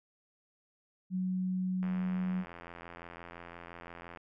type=tone; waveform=sine; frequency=185 Hz; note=F#3; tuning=in tune; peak=-30 dBFS; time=1.1-2.45 s; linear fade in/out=50 ms
type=click train; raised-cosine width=0.5 ms; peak=-31 dBFS; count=202; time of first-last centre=1.83-4.173 s; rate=85.8 Hz
effects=none